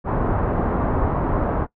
pink low-pass noise, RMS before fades -21 dBFS, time 0.04-1.67 s, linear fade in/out 50 ms, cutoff 1200 Hz, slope 24 dB/octave, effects noise-tail reverb RT60 0.1 s tail -19 dB re dry

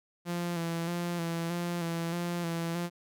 sawtooth tone with vibrato, 170.4 Hz, F3, 42 cents flat, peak -27 dBFS, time 0.25-2.9 s, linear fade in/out 50 ms, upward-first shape square, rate 1.6 Hz, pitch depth 31 cents each way, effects none

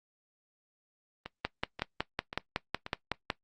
two click trains, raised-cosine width 0.3 ms, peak -13 / -22 dBFS, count 11 / 4, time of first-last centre 1.45-3.302 / 1.26-2.864 s, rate 5.4 / 1.87 Hz, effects noise-tail reverb RT60 0.1 s tail -19 dB re dry + Opus 32 kbps

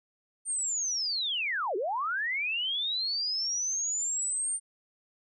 sine linear two-way sweep, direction down then up, 8930 to 349.2 to 8930 Hz, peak -28 dBFS, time 0.45-4.6 s, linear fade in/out 50 ms, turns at 1.76 s, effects none

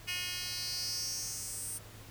10% pulse tone with high-pass filter sweep, 360 Hz, F#4, 47 cents flat, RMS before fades -38 dBFS, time 0.07-1.79 s, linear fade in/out 20 ms, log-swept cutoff 2800 to 9100 Hz, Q 3.9, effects added 106 Hz sine -53 dBFS peak until 2.1 s + pink hiss -53 dBFS RMS until 2.1 s

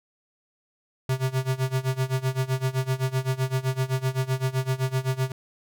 square tone with tremolo, 130.81 Hz, C3, in tune, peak -21 dBFS, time 1.09-5.32 s, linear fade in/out 2 ms, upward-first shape sine, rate 7.8 Hz, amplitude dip 90%, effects none

